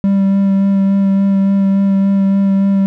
triangle tone with vibrato, 196 Hz, G3, in tune, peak -7 dBFS, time 0.04-2.86 s, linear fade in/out 0 ms, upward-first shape sine, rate 3.5 Hz, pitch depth 13 cents each way, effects none

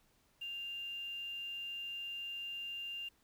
sine tone with quantisation, 2794 Hz, F7, in tune, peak -40 dBFS, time 0.41-3.09 s, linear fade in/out 10 ms, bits 10, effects pink hiss -72 dBFS RMS until 3.23 s

